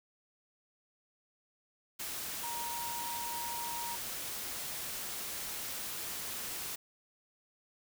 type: tone in noise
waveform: sine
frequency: 942 Hz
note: A#5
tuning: 18 cents sharp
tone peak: -39 dBFS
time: 2.43-3.96 s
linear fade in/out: 10 ms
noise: white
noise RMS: -40 dBFS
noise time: 1.99-6.76 s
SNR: -2 dB
effects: none